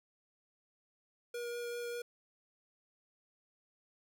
square tone with vibrato, 477.4 Hz, A#4, 41 cents sharp, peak -39 dBFS, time 1.34-2.02 s, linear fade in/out 5 ms, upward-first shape sine, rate 5.1 Hz, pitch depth 8 cents each way, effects none

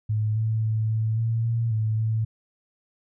sine tone with pitch steps, 107.7 / 110.6 / 109.8 / 110.5 / 113.9 / 115.5 / 109.4 / 110.8 Hz, A2 / A2 / A2 / A2 / A#2 / A#2 / A2 / A2, -37 / +9 / -3 / +8 / -40 / -16 / -9 / +13 cents, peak -21 dBFS, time 0.09-2.25 s, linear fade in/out 10 ms, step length 270 ms, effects none

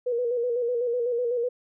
sine tone with vibrato, 481.9 Hz, B4, 43 cents flat, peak -23 dBFS, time 0.06-1.49 s, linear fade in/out 10 ms, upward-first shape square, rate 8 Hz, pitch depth 48 cents each way, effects none

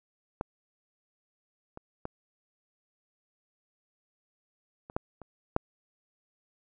clicks, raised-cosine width 1 ms, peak -17 / -28 / -21 / -30 / -15 / -30 / -10 dBFS, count 7, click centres 0.411 / 1.774 / 2.054 / 4.899 / 4.965 / 5.217 / 5.564 s, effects none

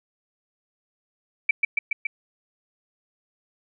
sine tone with echo, 2315 Hz, D7, 25 cents flat, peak -14 dBFS, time 1.49-1.51 s, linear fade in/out 5 ms, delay 140 ms, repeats 4, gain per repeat -2 dB, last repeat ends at 2.07 s, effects none

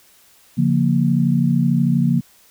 sine chord, Bb minor, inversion first, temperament equal with one note detuned, 141.59 / 174.61 / 233.1 Hz, Db3 / F3 / Bb3, +37 / 0 / 0 cents, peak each -18 dBFS, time 0.57-2.21 s, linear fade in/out 20 ms, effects white hiss -52 dBFS RMS until 2.5 s

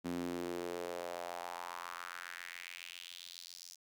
sawtooth tone with high-pass filter sweep, 87.31 Hz, F2, in tune, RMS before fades -44 dBFS, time 0.04-3.76 s, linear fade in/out 20 ms, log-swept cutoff 230 to 5700 Hz, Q 3, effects none

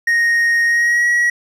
triangle tone with pitch glide, 1864.7 to 1916 Hz, A#6 to A#6, 0 to +47 cents, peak -10 dBFS, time 0.07-1.3 s, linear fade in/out 5 ms, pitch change +47 cents, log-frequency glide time 0.66-1.06 s, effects resampled to 32000 Hz

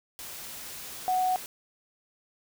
sine tone in noise, 740 Hz, F#5, in tune, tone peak -23 dBFS, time 1.08-1.36 s, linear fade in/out 0 ms, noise white, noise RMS -41 dBFS, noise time 0.19-1.46 s, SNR +15 dB, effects none

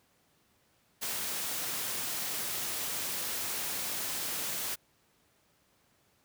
white noise, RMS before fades -35 dBFS, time 1.01-4.76 s, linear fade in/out 20 ms, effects pink hiss -69 dBFS RMS until 6.24 s + high-pass 80 Hz 12 dB/octave

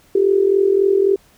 sine tone with amplitude modulation, 392 Hz, G4, in tune, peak -8 dBFS, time 0.15-1.16 s, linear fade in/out 5 ms, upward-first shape sine, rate 43.7 Hz, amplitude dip 75%, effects pink hiss -53 dBFS RMS until 1.37 s

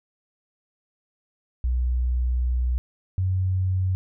sine tone pair in turn, 61.74 / 93.18 Hz, B1 / F#2, 0 / +13 cents, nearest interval perfect fifth, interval 713 cents, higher second, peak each -20 / -20 dBFS, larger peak neither, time 1.64-2.78 / 3.18-3.95 s, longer first, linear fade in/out 0 ms, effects none

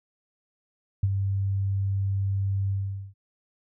sine tone with ADSR envelope, 98 Hz, G2, in tune, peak -17 dBFS, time 1.03-3.14 s, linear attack 5 ms, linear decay 41 ms, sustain -6 dB, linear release 440 ms, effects none

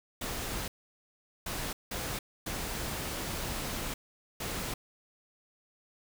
pink noise bursts at uneven times, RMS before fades -36 dBFS, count 5, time 0.21-0.68 / 1.46-1.73 / 1.91-2.19 / 2.46-3.94 / 4.4-4.74 s, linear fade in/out 5 ms, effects none

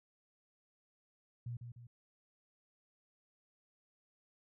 sine tone with echo, 119.6 Hz, A#2, 45 cents sharp, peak -39 dBFS, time 1.46-1.57 s, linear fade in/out 5 ms, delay 150 ms, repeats 2, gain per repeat -6 dB, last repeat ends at 1.87 s, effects none

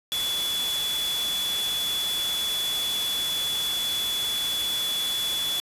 sine tone in noise, 3428 Hz, A7, 46 cents flat, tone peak -25 dBFS, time 0.12-5.6 s, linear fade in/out 0 ms, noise white, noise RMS -32 dBFS, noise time 0.12-5.6 s, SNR +4 dB, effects resampled to 32000 Hz

